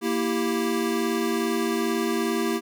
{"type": "chord", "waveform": "square", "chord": "E diminished", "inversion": "second", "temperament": "equal", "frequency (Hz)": [233.1, 329.6, 392], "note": ["Bb3", "E4", "G4"], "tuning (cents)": [0, 0, 0], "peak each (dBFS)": -28, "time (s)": [0.01, 2.61], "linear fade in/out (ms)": 50, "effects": []}